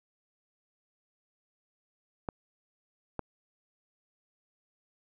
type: clicks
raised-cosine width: 1 ms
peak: -19 dBFS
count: 2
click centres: 2.288 / 3.193 s
effects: none